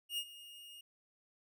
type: tone with ADSR envelope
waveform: 45% pulse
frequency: 2849 Hz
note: F7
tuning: 34 cents sharp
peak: -34 dBFS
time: 0.09-0.81 s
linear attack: 89 ms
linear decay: 61 ms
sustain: -17 dB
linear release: 5 ms
effects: none